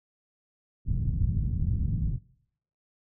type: low-pass noise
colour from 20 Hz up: white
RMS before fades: -27 dBFS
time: 0.85-2.19 s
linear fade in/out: 50 ms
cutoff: 140 Hz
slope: 24 dB/octave
effects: noise-tail reverb RT60 0.7 s tail -22 dB re dry